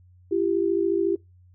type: tone pair together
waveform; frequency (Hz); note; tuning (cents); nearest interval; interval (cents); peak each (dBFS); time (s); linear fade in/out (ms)
sine; 339.2 / 393.2; E4 / G4; +50 / +5; minor third; 255; -23; 0.31-1.16; 10
effects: noise-tail reverb RT60 0.2 s tail -23 dB re dry + added 90 Hz sine -51 dBFS peak until 1.54 s